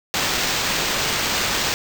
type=noise with sample-and-hold; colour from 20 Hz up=white; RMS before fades=-22 dBFS; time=0.14-1.74 s; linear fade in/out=0 ms; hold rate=11025 Hz; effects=none